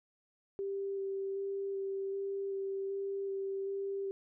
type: tone with vibrato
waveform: sine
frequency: 392 Hz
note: G4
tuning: in tune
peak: -34 dBFS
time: 0.59-4.11 s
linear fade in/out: 0 ms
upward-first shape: square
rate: 1.3 Hz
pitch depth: 9 cents each way
effects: none